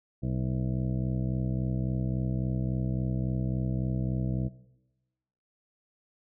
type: harmonic tone with a mistuned harmonic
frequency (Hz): 63.6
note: C2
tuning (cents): -48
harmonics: 1 / 2 / 3 / 4 / 5 / 7 / 8 / 9 / 10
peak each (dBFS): -35 / -30 / -34 / -42 / -39 / -49 / -47 / -53 / -49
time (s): 0.22-4.49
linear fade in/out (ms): 20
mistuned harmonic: 10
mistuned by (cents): +36
effects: noise-tail reverb RT60 1.0 s tail -18 dB re dry